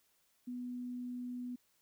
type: tone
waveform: sine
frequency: 246.9 Hz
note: B3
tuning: in tune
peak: -39 dBFS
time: 0.47-1.56 s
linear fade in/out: 10 ms
effects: white hiss -74 dBFS RMS until 1.81 s